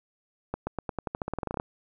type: accelerating click train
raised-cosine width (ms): 1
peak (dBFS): -16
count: 17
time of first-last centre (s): 0.54-1.599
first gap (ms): 130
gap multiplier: 0.9
effects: none